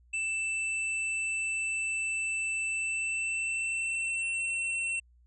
square tone with pitch glide, 2653 to 2706 Hz, E7 to E7, +10 to +45 cents, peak -30 dBFS, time 0.13-5 s, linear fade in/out 10 ms, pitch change +35 cents, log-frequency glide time 2.68-4.48 s, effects added 60 Hz sine -58 dBFS peak until 5.26 s + resampled to 22050 Hz

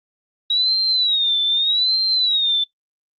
sine tone with vibrato, 3829 Hz, A#7, 46 cents sharp, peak -15 dBFS, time 0.5-2.64 s, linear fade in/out 5 ms, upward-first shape sine, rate 0.82 Hz, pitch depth 140 cents each way, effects noise-tail reverb RT60 0.1 s tail -18 dB re dry + Opus 24 kbps

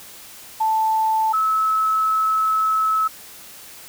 sine tone pair in turn, 880 / 1297 Hz, A5 / E6, 0 / -28 cents, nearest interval perfect fifth, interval 672 cents, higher second, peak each -16 dBFS, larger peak neither, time 0.6-1.33 / 1.33-3.08 s, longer second, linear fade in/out 10 ms, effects white hiss -41 dBFS RMS until 3.88 s

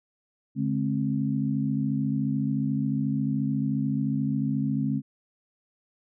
sine tone cluster, 143.6 / 212.3 / 266.3 Hz, D3 / G#3 / C4, -39 / +38 / +31 cents, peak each -28 dBFS, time 0.55-5.02 s, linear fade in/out 50 ms, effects none

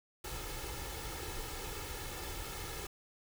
pink noise with comb filter, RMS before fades -42 dBFS, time 0.24-2.87 s, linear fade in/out 5 ms, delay 2.3 ms, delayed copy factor +0.65, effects none

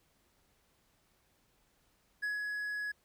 triangle tone with ADSR envelope, 1681 Hz, G#6, 20 cents sharp, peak -30 dBFS, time 2.22-2.92 s, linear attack 17 ms, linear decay 150 ms, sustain -3 dB, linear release 9 ms, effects pink hiss -72 dBFS RMS until 3.04 s

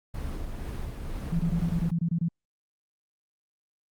brown noise with tremolo, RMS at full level -32 dBFS, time 0.14-1.91 s, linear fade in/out 5 ms, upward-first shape sine, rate 2.1 Hz, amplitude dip 30%
sine tone bursts, 168.1 Hz, E3, 34 cents sharp, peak -23 dBFS, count 10, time 1.32-2.285 s, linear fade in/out 5 ms, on 74 ms, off 25 ms
effects Opus 24 kbps

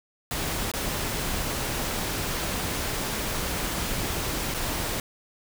pink noise with dropouts, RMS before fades -29 dBFS, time 0.31-5 s, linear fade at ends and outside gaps 1 ms, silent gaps 0.716-0.737 / 4.541-4.545 s, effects none

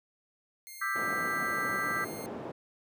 5% pulse tone, 2120 Hz, C7, 22 cents sharp, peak -34 dBFS, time 0.67-2.26 s, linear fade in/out 0 ms
sine chord, E minor seventh, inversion third, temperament just, 1186.7 / 1318.5 / 1582.2 / 1977.8 Hz, D6 / E6 / G6 / B6, +18 / 0 / +16 / +2 cents, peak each -36 / -36 / -34 / -34 dBFS, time 0.81-2.05 s, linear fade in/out 10 ms
white band-pass noise, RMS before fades -40 dBFS, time 0.95-2.52 s, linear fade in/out 10 ms, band 160 to 520 Hz, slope 12 dB/octave
effects none

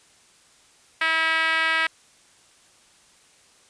5% pulse tone with band-pass filter, 323 Hz, E4, 35 cents flat, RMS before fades -22 dBFS, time 1.01-1.87 s, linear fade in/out 5 ms, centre 1800 Hz, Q 1.8, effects white hiss -56 dBFS RMS until 3.69 s + resampled to 22050 Hz

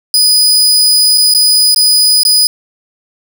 sawtooth tone with dropouts, 4971 Hz, D#8, 2 cents flat, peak -3 dBFS, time 0.14-2.47 s, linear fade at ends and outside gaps 1 ms, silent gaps 1.176-1.18 / 1.339-1.348 / 1.746-1.761 / 2.233-2.251 s, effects none

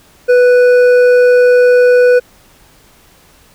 sine tone with hard clipping, 493.9 Hz, B4, in tune, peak -6 dBFS, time 0.28-2.2 s, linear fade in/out 20 ms, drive 7 dB, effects pink hiss -46 dBFS RMS until 3.54 s

